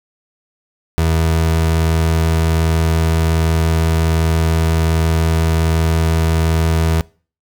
30% pulse tone, 81.3 Hz, E2, 23 cents flat, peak -10 dBFS, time 0.98-7.01 s, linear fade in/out 0 ms, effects noise-tail reverb RT60 0.4 s tail -23 dB re dry

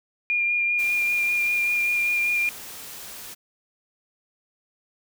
sine tone with vibrato, 2410 Hz, D7, 44 cents sharp, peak -20 dBFS, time 0.3-2.49 s, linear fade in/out 0 ms, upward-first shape sine, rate 5.1 Hz, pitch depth 16 cents each way
white noise, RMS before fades -39 dBFS, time 0.78-3.35 s, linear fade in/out 20 ms
effects none

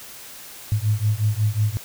sine beating tone pair, 103.83 / 109.33 Hz, G#2 / A2, 0 / -11 cents, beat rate 5.5 Hz, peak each -21 / -21 dBFS, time 0.72-1.77 s, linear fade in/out 0 ms, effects white hiss -40 dBFS RMS until 1.84 s

